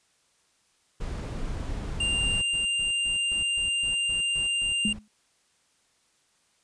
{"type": "noise", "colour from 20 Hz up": "brown", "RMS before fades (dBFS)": -32, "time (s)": [1, 2.42], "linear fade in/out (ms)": 10}
{"type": "tone", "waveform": "square", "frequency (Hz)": 2794, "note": "F7", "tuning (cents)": 0, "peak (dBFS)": -25, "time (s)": [2, 4.93], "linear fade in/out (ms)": 5}
{"type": "noise bursts", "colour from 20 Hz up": "brown", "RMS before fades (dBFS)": -41, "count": 11, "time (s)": [2.27, 4.99], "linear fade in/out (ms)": 5, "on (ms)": 120, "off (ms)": 140}
{"type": "tone with exponential decay", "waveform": "sine", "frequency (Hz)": 212, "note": "G#3", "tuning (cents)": 36, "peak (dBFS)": -22, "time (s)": [4.85, 5.08], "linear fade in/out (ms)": 2, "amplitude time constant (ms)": 48}
{"effects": ["white hiss -67 dBFS RMS until 6.63 s", "resampled to 22050 Hz"]}